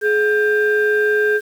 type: tone pair together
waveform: sine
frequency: 422.4 / 1585.6 Hz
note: G#4 / G6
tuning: +29 / +19 cents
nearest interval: octave + major seventh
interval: 2290 cents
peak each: -14 / -16 dBFS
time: 0.01-1.41 s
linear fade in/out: 50 ms
effects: tanh soft clip ceiling -8 dBFS + 7-bit